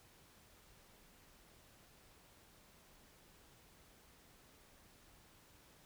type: silence
effects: pink hiss -65 dBFS RMS until 5.85 s